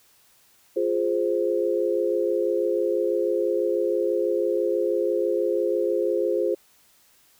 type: chord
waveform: sine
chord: F minor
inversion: none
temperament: equal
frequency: 349.2 / 415.3 / 523.3 Hz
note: F4 / Ab4 / C5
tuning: 0 / 0 / 0 cents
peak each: -25 dBFS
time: 0.76-6.55 s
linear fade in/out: 10 ms
effects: white hiss -59 dBFS RMS until 7.39 s